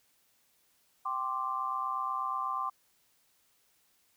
sine chord, G suspended fourth, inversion none, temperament equal with one note detuned, 779 / 1046.5 / 1174.7 Hz, G5 / C6 / D6, -11 / 0 / 0 cents, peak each -40 / -34 / -34 dBFS, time 1.05-2.7 s, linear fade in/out 10 ms, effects white hiss -70 dBFS RMS until 4.16 s

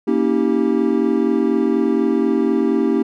triangle chord, A# diminished seventh, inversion none, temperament equal with one note detuned, 233.1 / 277.2 / 321.4 / 392 Hz, A#3 / C#4 / E4 / G4, 0 / 0 / -44 / 0 cents, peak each -18 dBFS, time 0.07-3.03 s, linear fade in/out 10 ms, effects none

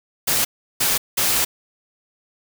white noise bursts at uneven times, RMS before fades -19 dBFS, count 3, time 0.27-0.45 / 0.8-0.98 / 1.17-1.45 s, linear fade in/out 10 ms, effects none

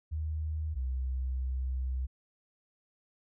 sine tone pair in turn, 77.7 / 64.42 Hz, D#2 / C2, -2 / -26 cents, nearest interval minor third, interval 324 cents, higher first, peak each -31 / -30 dBFS, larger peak second, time 0.11-0.75 / 0.75-2.07 s, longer second, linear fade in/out 20 ms, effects none

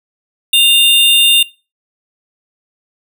square tone pair together, 2794 / 3626 Hz, F7 / A#7, 0 / -49 cents, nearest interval perfect fourth, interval 451 cents, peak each -10 dBFS, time 0.53-1.43 s, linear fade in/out 5 ms, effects noise-tail reverb RT60 0.3 s tail -20 dB re dry

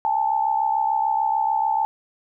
sine tone pair together, 813.2 / 880 Hz, G#5 / A5, -37 / 0 cents, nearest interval minor second, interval 137 cents, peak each -23 / -20 dBFS, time 0.05-1.85 s, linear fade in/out 0 ms, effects none

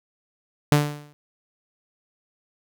sawtooth tone with exponential decay, 147.2 Hz, D3, 4 cents sharp, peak -8 dBFS, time 0.72-1.13 s, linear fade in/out 0 ms, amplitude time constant 87 ms, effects none

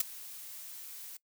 blue noise with ADSR envelope, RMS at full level -25 dBFS, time 0-1.17 s, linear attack 5 ms, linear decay 13 ms, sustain -21 dB, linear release 4 ms, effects noise-tail reverb RT60 0.1 s tail -21 dB re dry

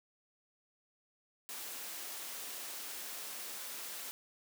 white high-pass noise, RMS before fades -44 dBFS, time 1.49-4.11 s, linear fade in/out 0 ms, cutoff 280 Hz, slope 12 dB/octave, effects none

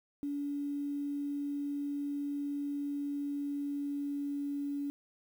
sine tone with pitch glide, 286.1 to 284.5 Hz, D4 to C#4, -45 to +45 cents, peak -33 dBFS, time 0.23-4.9 s, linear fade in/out 0 ms, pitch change -10 cents, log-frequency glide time 2.72-4.77 s, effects 10-bit

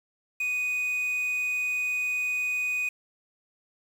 triangle tone with quantisation, 2487 Hz, D#7, 1 cent flat, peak -24 dBFS, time 0.4-2.89 s, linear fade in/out 5 ms, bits 8, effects none

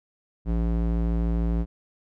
square tone with band-pass filter, 56.7 Hz, A#1, 47 cents flat, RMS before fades -24 dBFS, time 0.45-1.66 s, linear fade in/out 50 ms, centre 150 Hz, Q 0.63, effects none

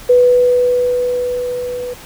sine tone with level ramp, 493.9 Hz, B4, in tune, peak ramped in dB -5 to -21 dBFS, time 0.09-1.94 s, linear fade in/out 10 ms, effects pink hiss -36 dBFS RMS until 2.05 s

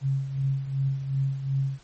sine tone with tremolo, 136 Hz, C#3, 33 cents flat, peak -21 dBFS, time 0.01-1.79 s, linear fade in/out 50 ms, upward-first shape sine, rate 2.7 Hz, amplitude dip 65%, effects pink hiss -56 dBFS RMS until 1.83 s + MP3 32 kbps

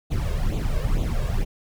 brown noise with flanger, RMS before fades -23 dBFS, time 0.1-1.45 s, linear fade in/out 20 ms, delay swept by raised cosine 0.28 to 1.88 ms, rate 2.2 Hz, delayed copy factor +0.75, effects none

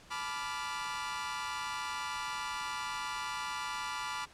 sawtooth chord, B half-diminished seventh, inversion third, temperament equal with one note detuned, 865.4 / 987.8 / 1174.7 / 1396.9 Hz, A5 / B5 / D6 / F6, -29 / 0 / 0 / 0 cents, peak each -40 / -36 / -37 / -39 dBFS, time 0.1-4.26 s, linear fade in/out 20 ms, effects pink hiss -57 dBFS RMS until 4.33 s + low-pass 8000 Hz 12 dB/octave

